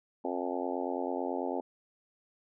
harmonic tone with a mistuned harmonic, 89.1 Hz, F2, 35 cents sharp, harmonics 3 / 4 / 5 / 6 / 7 / 8 / 9 / 10, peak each -37 / -38 / -39 / -40 / -40 / -41 / -42 / -42 dBFS, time 0.24-1.61 s, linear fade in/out 10 ms, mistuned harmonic 10, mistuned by -45 cents, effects none

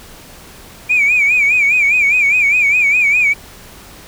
sine tone with vibrato, 2362 Hz, D7, 9 cents sharp, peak -8 dBFS, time 0.89-3.34 s, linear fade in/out 20 ms, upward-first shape sine, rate 4.9 Hz, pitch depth 110 cents each way, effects tanh soft clip ceiling -5 dBFS + pink hiss -38 dBFS RMS until 4.07 s

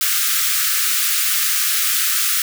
white high-pass noise, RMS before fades -18 dBFS, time 0.01-2.42 s, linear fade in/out 2 ms, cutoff 1200 Hz, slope 96 dB/octave, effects none

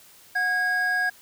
triangle tone pair together, 731 / 1641 Hz, F#5 / G#6, -21 / -21 cents, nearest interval octave + major second, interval 1400 cents, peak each -28 / -20 dBFS, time 0.35-1.1 s, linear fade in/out 10 ms, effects white hiss -52 dBFS RMS until 1.21 s

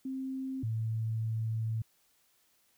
sine tone pair in turn, 264.2 / 111.66 Hz, C4 / A2, +17 / +26 cents, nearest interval octave + minor third, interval 1491 cents, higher first, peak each -34 / -30 dBFS, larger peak second, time 0.05-0.63 / 0.63-1.82 s, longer second, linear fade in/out 5 ms, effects white hiss -70 dBFS RMS until 2.77 s

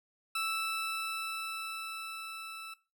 20% pulse tone with level ramp, 1318.5 Hz, E6, in tune, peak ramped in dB -26 to -38 dBFS, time 0.35-2.74 s, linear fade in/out 5 ms, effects noise-tail reverb RT60 0.3 s tail -18 dB re dry

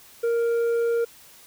sine tone with tanh clipping, 466.5 Hz, A#4, 1 cent sharp, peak -21 dBFS, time 0.23-1.05 s, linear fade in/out 10 ms, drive 5 dB, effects white hiss -50 dBFS RMS until 1.46 s

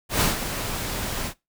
pink noise with ADSR envelope, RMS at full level -19 dBFS, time 0.09-1.34 s, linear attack 120 ms, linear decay 150 ms, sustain -10 dB, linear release 76 ms, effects noise-tail reverb RT60 0.2 s tail -20 dB re dry

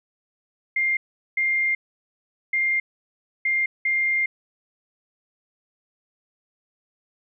sine tone bursts at uneven times, 2110 Hz, C7, 14 cents sharp, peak -19 dBFS, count 5, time 0.76-0.97 / 1.37-1.75 / 2.53-2.8 / 3.45-3.66 / 3.85-4.26 s, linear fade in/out 5 ms, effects none

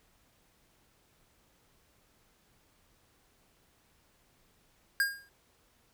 square tone with exponential decay, 1618 Hz, G#6, 46 cents flat, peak -23 dBFS, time 5-5.29 s, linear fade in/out 1 ms, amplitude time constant 61 ms, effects pink hiss -68 dBFS RMS until 5.93 s

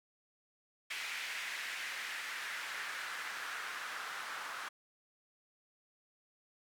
white noise with band-pass filter sweep, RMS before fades -42 dBFS, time 0.9-4.69 s, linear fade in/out 10 ms, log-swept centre 2200 to 1300 Hz, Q 2.2, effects none

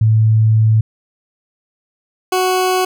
sine / 20% pulse tone pair in turn, 110 / 370 Hz, A2 / F#4, 0 / 0 cents, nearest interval octave + major sixth, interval 2100 cents, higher second, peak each -8 dBFS, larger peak neither, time 0.01-0.81 / 2.32-2.85 s, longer first, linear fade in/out 5 ms, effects none

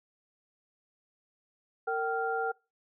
sine tone cluster, 458 / 771 / 1394 Hz, A#4 / G5 / F6, -31 / -29 / -4 cents, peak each -32 / -32 / -34 dBFS, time 1.87-2.52 s, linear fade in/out 10 ms, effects noise-tail reverb RT60 0.3 s tail -25 dB re dry

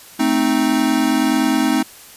square chord, A diminished, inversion none, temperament equal, 220 / 261.6 / 311.1 Hz, A3 / C4 / Eb4, 0 / 0 / 0 cents, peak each -22 / -18 / -19 dBFS, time 0.19-1.83 s, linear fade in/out 10 ms, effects white hiss -41 dBFS RMS until 2.16 s + resampled to 32000 Hz

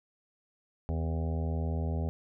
harmonic tone with a mistuned harmonic, 80.2 Hz, E2, 47 cents flat, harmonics 1 / 2 / 3 / 5 / 6 / 7 / 8 / 9 / 10, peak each -30 / -36 / -40 / -44 / -46 / -47 / -48 / -49 / -50 dBFS, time 0.89-2.09 s, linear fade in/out 0 ms, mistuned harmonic 3, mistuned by +71 cents, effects none

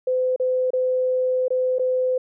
sine tone with dropouts, 510 Hz, C5, 44 cents flat, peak -18 dBFS, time 0.07-2.18 s, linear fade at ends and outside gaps 5 ms, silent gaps 0.362-0.398 / 0.705-0.733 / 1.482-1.504 / 1.785-1.794 s, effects none

